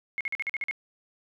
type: tone bursts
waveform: sine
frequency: 2166 Hz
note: C#7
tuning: 41 cents flat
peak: -27 dBFS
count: 8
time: 0.18-0.711 s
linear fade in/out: 0 ms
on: 27 ms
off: 45 ms
effects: none